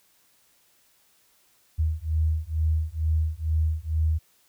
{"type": "beating tone pair", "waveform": "sine", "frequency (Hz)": [77.9, 80.1], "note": ["D#2", "E2"], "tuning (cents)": [3, -49], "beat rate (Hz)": 2.2, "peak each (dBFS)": -25, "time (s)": [1.78, 4.19], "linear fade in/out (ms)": 20, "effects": ["white hiss -63 dBFS RMS until 4.48 s"]}